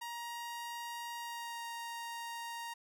sawtooth tone with pitch glide, 943 to 933.8 Hz, A#5 to A#5, +20 to +3 cents, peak -37 dBFS, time 0.01-2.74 s, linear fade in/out 10 ms, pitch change -17 cents, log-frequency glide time 1.18-1.66 s, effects none

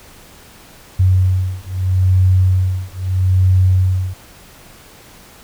sine beating tone pair, 92.5 / 93.28 Hz, F#2 / F#2, 0 / +15 cents, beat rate 0.78 Hz, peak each -14 dBFS, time 0.99-4.14 s, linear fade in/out 10 ms, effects pink hiss -42 dBFS RMS until 5.43 s

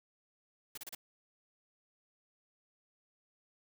white noise bursts, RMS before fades -44 dBFS, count 4, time 0.75-0.95 s, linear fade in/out 5 ms, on 26 ms, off 32 ms, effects none

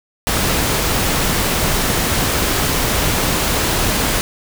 pink noise, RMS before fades -17 dBFS, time 0.27-4.21 s, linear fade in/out 0 ms, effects none

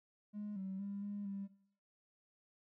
triangle tone with pitch steps, 208.1 / 191 / 200.1 / 203.8 / 197.6 Hz, G#3 / G3 / G3 / G#3 / G3, +4 / -45 / +36 / -32 / +14 cents, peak -37 dBFS, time 0.33-1.48 s, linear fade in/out 50 ms, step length 230 ms, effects noise-tail reverb RT60 0.6 s tail -18 dB re dry + tanh soft clip ceiling -38 dBFS

